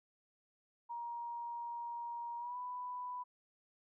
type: tone with pitch glide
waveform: sine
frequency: 944 to 991.5 Hz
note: A#5 to B5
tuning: +22 to +7 cents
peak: -40 dBFS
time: 0.89-3.24 s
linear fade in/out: 20 ms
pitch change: +85 cents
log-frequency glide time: 2.38-2.57 s
effects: none